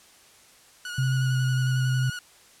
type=tone with vibrato; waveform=sawtooth; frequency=1455 Hz; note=F#6; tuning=29 cents flat; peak=-29 dBFS; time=0.85-2.19 s; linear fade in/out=2 ms; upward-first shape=square; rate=11 Hz; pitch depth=22 cents each way
type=tone with pitch glide; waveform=sine; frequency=130.81 to 128.79 Hz; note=C3 to C3; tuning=0 to -27 cents; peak=-21 dBFS; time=0.98-2.1 s; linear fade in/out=5 ms; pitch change=-27 cents; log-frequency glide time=1.17-1.35 s
effects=white hiss -54 dBFS RMS until 2.6 s + low-pass 10000 Hz 12 dB/octave